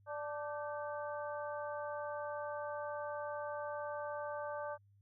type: harmonic tone with a mistuned harmonic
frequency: 293.7 Hz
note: D4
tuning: in tune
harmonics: 2 / 3 / 4 / 5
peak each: -41 / -45 / -47 / -49 dBFS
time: 0.06-4.78 s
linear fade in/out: 50 ms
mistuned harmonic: 5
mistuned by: +83 cents
effects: added 100 Hz sine -64 dBFS peak until 5.01 s